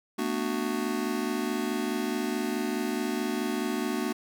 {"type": "chord", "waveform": "square", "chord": "B minor seventh", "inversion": "third", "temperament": "just", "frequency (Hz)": [222.2, 246.9, 296.3, 370.4], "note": ["A3", "B3", "D4", "F#4"], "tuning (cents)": [17, 0, 15, 2], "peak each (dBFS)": -34, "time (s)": [0.18, 4.13], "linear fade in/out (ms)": 10, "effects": []}